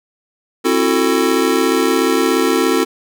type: chord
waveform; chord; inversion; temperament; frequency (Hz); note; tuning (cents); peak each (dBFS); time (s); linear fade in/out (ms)
square; F# half-diminished seventh; second; just; 266.4 / 333 / 370 / 444; C4 / E4 / F#4 / A4; +31 / +18 / 0 / +16; -19; 0.64-2.85; 20
effects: none